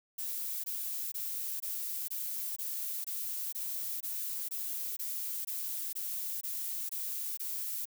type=noise bursts; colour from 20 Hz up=violet; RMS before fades=-37 dBFS; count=16; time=0.18-7.855 s; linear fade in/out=10 ms; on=460 ms; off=21 ms; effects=none